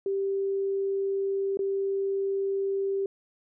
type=tone with dropouts; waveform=sine; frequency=392 Hz; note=G4; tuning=in tune; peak=-25 dBFS; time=0.06-3.06 s; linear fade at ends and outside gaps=2 ms; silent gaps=1.572-1.591 s; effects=none